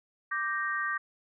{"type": "chord", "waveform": "sine", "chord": "G minor", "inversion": "second", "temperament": "equal", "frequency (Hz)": [1174.7, 1568, 1864.7], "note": ["D6", "G6", "Bb6"], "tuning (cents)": [0, 0, 0], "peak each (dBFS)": -33, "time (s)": [0.31, 0.98], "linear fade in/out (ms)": 10, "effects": []}